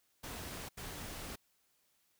pink noise bursts at uneven times, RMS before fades -45 dBFS, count 2, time 0.23-0.69 / 0.77-1.36 s, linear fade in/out 10 ms, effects white hiss -75 dBFS RMS until 2.19 s

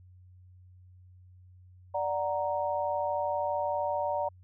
sine chord, D augmented, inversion none, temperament equal, 587.3 / 740 / 932.3 Hz, D5 / F#5 / A#5, 0 / 0 / 0 cents, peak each -31 / -34 / -32 dBFS, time 1.94-4.29 s, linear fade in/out 10 ms, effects added 91 Hz sine -52 dBFS peak until 4.43 s

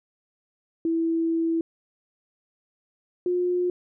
sine tone pair in turn, 329.2 / 357.3 Hz, E4 / F4, -2 / +40 cents, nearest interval minor second, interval 142 cents, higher second, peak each -21 dBFS, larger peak neither, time 0.85-1.61 / 3.26-3.7 s, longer first, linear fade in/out 2 ms, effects none

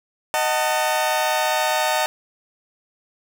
sawtooth chord, D# diminished, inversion none, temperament just, 622.3 / 746.7 / 896 Hz, D#5 / F#5 / A5, 0 / +16 / +31 cents, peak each -19 / -20 / -19 dBFS, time 0.34-2.06 s, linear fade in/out 0 ms, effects none

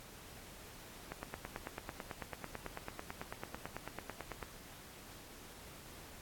click train, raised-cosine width 0.5 ms, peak -26 dBFS, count 31, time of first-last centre 1.12-4.428 s, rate 9.07 Hz, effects pink hiss -54 dBFS RMS until 6.21 s + AAC 64 kbps

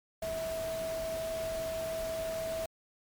sine tone in noise, 650 Hz, E5, 24 cents flat, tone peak -33 dBFS, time 0.22-2.66 s, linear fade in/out 5 ms, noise pink, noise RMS -43 dBFS, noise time 0.22-2.66 s, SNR +7 dB, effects MP3 96 kbps

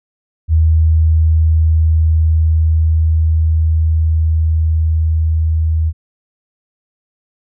sine tone with level ramp, 79.8 Hz, D#2, 44 cents sharp, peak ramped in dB -7 to -11 dBFS, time 0.48-5.93 s, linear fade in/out 50 ms, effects none

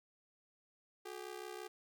sawtooth ring-modulated tone, 396.6 Hz, G4, 20 cents sharp, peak -38 dBFS, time 1.05-1.68 s, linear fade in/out 10 ms, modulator 33 Hz, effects none

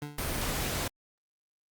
25% pulse tone with exponential decay, 146.83 Hz, D3, in tune, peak -30 dBFS, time 0.02-0.35 s, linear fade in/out 2 ms, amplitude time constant 71 ms
pink noise, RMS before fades -32 dBFS, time 0.18-0.88 s, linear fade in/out 5 ms
effects Opus 32 kbps

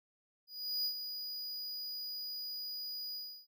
square tone with ADSR envelope, 4917 Hz, D#8, 21 cents flat, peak -32 dBFS, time 0.47-3.47 s, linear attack 380 ms, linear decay 82 ms, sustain -8 dB, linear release 320 ms, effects none

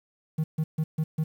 triangle tone bursts, 157.1 Hz, D#3, 17 cents sharp, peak -20 dBFS, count 5, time 0.38-1.24 s, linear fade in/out 10 ms, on 60 ms, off 140 ms, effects tanh soft clip ceiling -16 dBFS + 9-bit

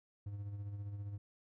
triangle tone with tremolo, 101.5 Hz, G#2, 39 cents flat, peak -37 dBFS, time 0.26-1.18 s, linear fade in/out 5 ms, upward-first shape sine, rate 15 Hz, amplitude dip 45%, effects none

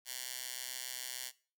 10% pulse tone with high-pass filter, 126.9 Hz, B2, 47 cents sharp, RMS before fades -43 dBFS, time 0.05-1.32 s, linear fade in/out 50 ms, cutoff 3800 Hz, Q 0.55, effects noise-tail reverb RT60 0.4 s tail -20 dB re dry

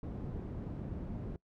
white low-pass noise, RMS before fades -41 dBFS, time 0.03-1.36 s, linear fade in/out 2 ms, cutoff 220 Hz, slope 12 dB/octave, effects noise-tail reverb RT60 0.1 s tail -22 dB re dry

